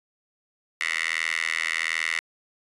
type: tone with high-pass filter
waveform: 10% pulse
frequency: 81.3 Hz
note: E2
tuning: 23 cents flat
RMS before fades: -27 dBFS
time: 0.81-2.19 s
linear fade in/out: 0 ms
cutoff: 2000 Hz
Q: 5
effects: resampled to 24000 Hz